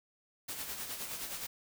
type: noise with tremolo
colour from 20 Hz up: white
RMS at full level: -39 dBFS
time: 0.48-1.47 s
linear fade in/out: 10 ms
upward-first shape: sine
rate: 9.6 Hz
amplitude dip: 50%
effects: none